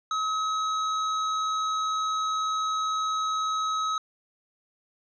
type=tone with hard clipping; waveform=triangle; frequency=1279 Hz; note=D#6; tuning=47 cents sharp; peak=-27 dBFS; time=0.11-3.98 s; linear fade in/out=2 ms; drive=17 dB; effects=resampled to 16000 Hz